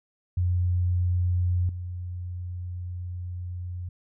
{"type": "tone with level steps", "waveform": "sine", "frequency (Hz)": 89.2, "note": "F2", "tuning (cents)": 37, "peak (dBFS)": [-21, -31], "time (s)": [0.37, 3.89], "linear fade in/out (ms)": 5, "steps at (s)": 1.69, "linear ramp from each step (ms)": 2, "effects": []}